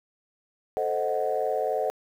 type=chord; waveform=sine; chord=A diminished seventh; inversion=none; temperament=equal; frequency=440 / 523.3 / 622.3 / 740 Hz; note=A4 / C5 / Eb5 / Gb5; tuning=0 / 0 / 0 / 0 cents; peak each=-29 dBFS; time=0.77-1.9 s; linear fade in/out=0 ms; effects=tanh soft clip ceiling -15 dBFS + 9-bit